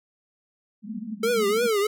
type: band-pass noise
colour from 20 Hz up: pink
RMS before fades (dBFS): -34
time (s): 0.82-1.71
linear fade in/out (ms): 50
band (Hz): 200 to 230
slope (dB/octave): 96
type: tone with vibrato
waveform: square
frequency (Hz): 440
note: A4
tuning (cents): 0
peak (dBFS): -21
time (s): 1.23-1.87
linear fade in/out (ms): 5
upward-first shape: triangle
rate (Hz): 3.1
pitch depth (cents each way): 200
effects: none